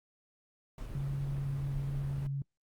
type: noise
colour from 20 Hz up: brown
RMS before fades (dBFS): -42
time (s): 0.78-2.27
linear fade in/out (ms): 2
type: tone with vibrato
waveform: sine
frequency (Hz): 138.59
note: C#3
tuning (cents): 0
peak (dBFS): -32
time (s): 0.95-2.42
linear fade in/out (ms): 2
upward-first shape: sine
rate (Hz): 8.7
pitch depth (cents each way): 8
effects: noise-tail reverb RT60 0.1 s tail -26 dB re dry + Opus 48 kbps